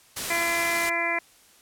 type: noise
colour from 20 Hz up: white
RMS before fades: -30 dBFS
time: 0.16-0.9 s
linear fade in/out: 10 ms
type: harmonic tone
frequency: 339.1 Hz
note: E4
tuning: 49 cents sharp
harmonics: 1 / 2 / 3 / 4 / 5 / 6 / 7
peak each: -36 / -31 / -32 / -39 / -33 / -27 / -30 dBFS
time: 0.3-1.19 s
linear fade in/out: 5 ms
effects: white hiss -56 dBFS RMS until 1.61 s + low-pass 12000 Hz 12 dB/octave